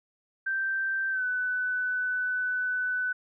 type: tone with pitch glide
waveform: sine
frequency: 1564 to 1498.6 Hz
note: G6 to F#6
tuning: -4 to +22 cents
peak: -26 dBFS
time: 0.46-3.13 s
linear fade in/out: 10 ms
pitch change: -74 cents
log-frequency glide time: 1.1-1.24 s
effects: none